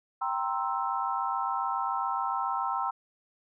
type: chord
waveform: sine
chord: C dominant seventh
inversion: second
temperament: equal with one note detuned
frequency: 784 / 939.4 / 1046.5 / 1318.5 Hz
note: G5 / Bb5 / C6 / E6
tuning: 0 / +13 / 0 / 0 cents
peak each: -33 dBFS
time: 0.21-2.91 s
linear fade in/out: 10 ms
effects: none